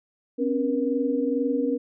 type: tone cluster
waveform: sine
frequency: 258.5 / 280.7 / 476 Hz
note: C4 / C#4 / A#4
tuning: -21 / +22 / +36 cents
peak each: -26 dBFS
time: 0.38-1.78 s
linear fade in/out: 20 ms
effects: none